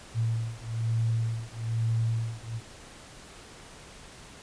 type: beating tone pair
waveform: sine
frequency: 113.2 / 114.3 Hz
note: A2 / A#2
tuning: +50 / -34 cents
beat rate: 1.1 Hz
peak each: -29 dBFS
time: 0.14-2.61 s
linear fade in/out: 50 ms
effects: pink hiss -48 dBFS RMS until 4.42 s + resampled to 22050 Hz